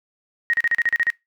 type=tone bursts; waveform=sine; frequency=1876 Hz; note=A#6; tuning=11 cents sharp; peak=-16 dBFS; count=9; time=0.5-1.102 s; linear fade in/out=0 ms; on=34 ms; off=37 ms; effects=noise-tail reverb RT60 0.2 s tail -23 dB re dry